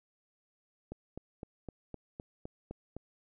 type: click train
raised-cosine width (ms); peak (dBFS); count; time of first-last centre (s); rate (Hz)
2; -28; 9; 0.92-2.966; 3.91
effects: none